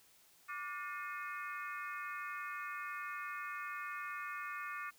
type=harmonic tone with a mistuned harmonic; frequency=358.8 Hz; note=F4; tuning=47 cents sharp; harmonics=3 / 4 / 5 / 6 / 7; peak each=-44 / -46 / -48 / -50 / -51 dBFS; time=0.48-4.91 s; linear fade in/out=20 ms; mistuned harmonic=3; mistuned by=+140 cents; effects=white hiss -66 dBFS RMS until 4.98 s